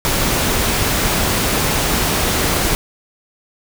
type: noise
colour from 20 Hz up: pink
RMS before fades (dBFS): -17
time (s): 0.05-2.75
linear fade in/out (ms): 0
effects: none